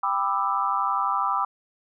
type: chord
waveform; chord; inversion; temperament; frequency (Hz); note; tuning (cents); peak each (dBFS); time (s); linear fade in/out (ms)
sine; E minor seventh; first; just; 791.1 / 988.9 / 1186.7 / 1318.5; G5 / B5 / D6 / E6; +16 / +2 / +18 / 0; -29 / -27 / -25 / -29; 0.03-1.45; 5
effects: none